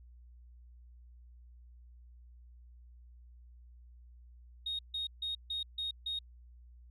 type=tone bursts; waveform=sine; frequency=3729 Hz; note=A#7; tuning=in tune; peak=-33 dBFS; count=6; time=4.66-6.19 s; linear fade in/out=5 ms; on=130 ms; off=150 ms; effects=tanh soft clip ceiling -30 dBFS + added 60 Hz sine -53 dBFS peak until 6.9 s